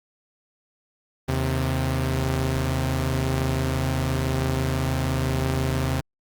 sawtooth tone pair together, 78.8 / 131.65 Hz, D#2 / C3, +23 / +11 cents, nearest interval major sixth, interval 888 cents, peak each -22 / -20 dBFS, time 1.28-6.01 s, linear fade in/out 10 ms, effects Opus 24 kbps

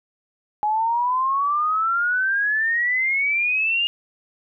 sine exponential sweep, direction up, 835 to 2852 Hz, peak -18 dBFS, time 0.63-3.87 s, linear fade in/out 0 ms, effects none

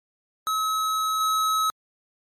square tone with level steps, 1285 Hz, E6, 45 cents flat, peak -23 / -21 dBFS, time 0.47-1.7 s, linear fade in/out 0 ms, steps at 1.2 s, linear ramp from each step 10 ms, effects MP3 64 kbps

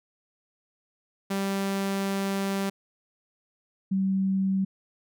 sawtooth / sine tone pair in turn, 196 / 192.08 Hz, G3 / G3, 0 / -35 cents, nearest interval unison, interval 35 cents, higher first, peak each -22 dBFS, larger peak neither, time 1.3-2.7 / 3.91-4.65 s, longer first, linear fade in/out 10 ms, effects none

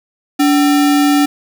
sine tone with sample-and-hold, 288.2 Hz, D4, 33 cents flat, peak -8 dBFS, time 0.39-1.26 s, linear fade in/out 10 ms, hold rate 1050 Hz, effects none

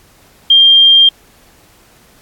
sine tone, 3194 Hz, G7, 32 cents sharp, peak -3 dBFS, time 0.5-1.09 s, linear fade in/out 5 ms, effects pink hiss -47 dBFS RMS until 2.21 s + AAC 64 kbps

